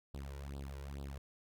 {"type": "tone with flanger", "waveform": "sawtooth", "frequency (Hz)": 69.3, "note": "C#2", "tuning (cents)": 0, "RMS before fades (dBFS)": -45, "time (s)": [0.14, 1.18], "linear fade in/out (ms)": 0, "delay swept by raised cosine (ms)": [0.23, 2.13], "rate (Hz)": 2.3, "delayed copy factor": 1, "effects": []}